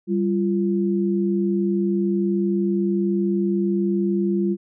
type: tone pair together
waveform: sine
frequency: 196 / 345.2 Hz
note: G3 / F4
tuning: 0 / -20 cents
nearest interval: minor seventh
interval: 980 cents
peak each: -20 / -22 dBFS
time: 0.07-4.57 s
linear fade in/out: 50 ms
effects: none